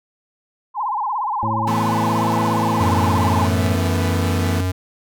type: tone with vibrato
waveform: sine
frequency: 932.3 Hz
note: A#5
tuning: in tune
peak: -19 dBFS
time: 0.74-3.49 s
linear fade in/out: 50 ms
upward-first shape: sine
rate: 17 Hz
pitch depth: 230 cents each way
type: harmonic tone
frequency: 110 Hz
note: A2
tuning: in tune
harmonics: 1 / 2 / 3 / 5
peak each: -24 / -27 / -31 / -32 dBFS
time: 1.43-3.75 s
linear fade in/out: 0 ms
type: chord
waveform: sawtooth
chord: E suspended fourth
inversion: none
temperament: equal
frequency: 164.81 / 220 / 246.9 Hz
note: E3 / A3 / B3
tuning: 0 / 0 / 0 cents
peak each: -22 dBFS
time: 1.67-4.61 s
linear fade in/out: 5 ms
type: tone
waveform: square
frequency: 92.1 Hz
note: F#2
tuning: 7 cents flat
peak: -19 dBFS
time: 2.8-4.72 s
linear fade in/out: 10 ms
effects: none